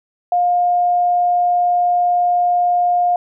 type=tone; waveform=sine; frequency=709 Hz; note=F5; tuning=26 cents sharp; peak=-12 dBFS; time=0.32-3.16 s; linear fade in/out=2 ms; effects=none